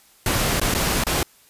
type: noise with dropouts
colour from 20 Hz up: pink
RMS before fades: -21 dBFS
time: 0.26-1.23 s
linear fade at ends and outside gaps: 2 ms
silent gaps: 0.599-0.614 / 0.741-0.748 / 1.038-1.067 s
effects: white hiss -54 dBFS RMS until 1.49 s + resampled to 32000 Hz